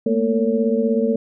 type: tone cluster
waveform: sine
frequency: 219.4 / 235.7 / 452.4 / 561 Hz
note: A3 / A#3 / A4 / C#5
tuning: -5 / +19 / +48 / +21 cents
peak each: -21 / -21 / -20 / -25 dBFS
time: 0.06-1.16 s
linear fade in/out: 5 ms
effects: none